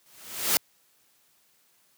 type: noise with exponential growth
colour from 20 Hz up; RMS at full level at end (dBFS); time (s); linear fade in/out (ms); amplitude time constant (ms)
white; -20; 0.06-0.57; 1; 110
effects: white hiss -65 dBFS RMS until 1.97 s + high-pass 100 Hz 12 dB/octave